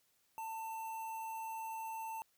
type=tone with notch filter; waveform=square; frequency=893 Hz; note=A5; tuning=25 cents sharp; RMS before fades=-43 dBFS; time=0.38-2.22 s; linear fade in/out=0 ms; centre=4300 Hz; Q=0.7; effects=white hiss -75 dBFS RMS until 2.37 s